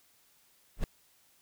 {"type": "noise with exponential growth", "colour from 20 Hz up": "brown", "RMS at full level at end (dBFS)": -21, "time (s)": [0.76, 0.84], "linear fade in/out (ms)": 1, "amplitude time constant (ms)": 17, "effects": ["white hiss -66 dBFS RMS until 1.41 s"]}